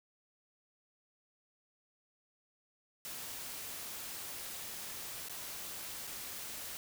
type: noise with dropouts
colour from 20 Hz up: white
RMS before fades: -44 dBFS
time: 3.05-6.77 s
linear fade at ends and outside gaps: 0 ms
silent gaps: 5.285-5.296 / 6.07-6.074 s
effects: none